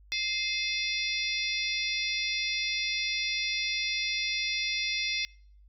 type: harmonic tone with a mistuned harmonic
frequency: 698.5 Hz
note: F5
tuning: in tune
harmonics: 3 / 4 / 5 / 6 / 7 / 8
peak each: -34 / -35 / -34 / -38 / -36 / -38 dBFS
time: 0.12-5.25 s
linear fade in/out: 0 ms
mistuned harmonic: 4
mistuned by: -140 cents
effects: noise-tail reverb RT60 0.6 s tail -26 dB re dry + added 50 Hz sine -53 dBFS peak until 5.68 s